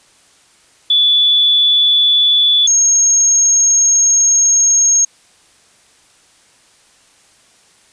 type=tone pair in turn; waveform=sine; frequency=3453 / 6518 Hz; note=A7 / G#8; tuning=-33 / -33 cents; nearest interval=major seventh; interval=1100 cents; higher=second; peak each=-8 dBFS; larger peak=neither; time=0.9-2.67 / 2.67-5.05 s; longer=second; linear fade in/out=5 ms; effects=white hiss -50 dBFS RMS until 7.92 s + resampled to 22050 Hz